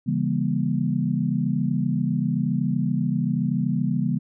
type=chord; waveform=sine; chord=C# diminished seventh; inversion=none; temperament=just; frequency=138.59 / 166.31 / 199.57 / 239.5 Hz; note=C#3 / E3 / G3 / Bb3; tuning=0 / +16 / +31 / +47 cents; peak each=-26 dBFS; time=0.06-4.19 s; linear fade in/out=20 ms; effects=none